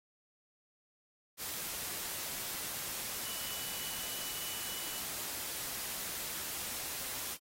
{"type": "tone in noise", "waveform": "sine", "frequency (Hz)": 2960, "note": "F#7", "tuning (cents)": 0, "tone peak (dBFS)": -48, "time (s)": [3.21, 5.03], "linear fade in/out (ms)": 50, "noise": "white", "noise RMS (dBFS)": -40, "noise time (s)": [1.37, 7.38], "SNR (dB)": -11, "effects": ["AAC 48 kbps"]}